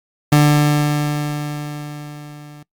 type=tone with level ramp; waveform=30% pulse; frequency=148 Hz; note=D3; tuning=14 cents sharp; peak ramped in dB=-5 to -34 dBFS; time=0.32-2.63 s; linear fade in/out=5 ms; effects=noise-tail reverb RT60 0.1 s tail -23 dB re dry + Opus 48 kbps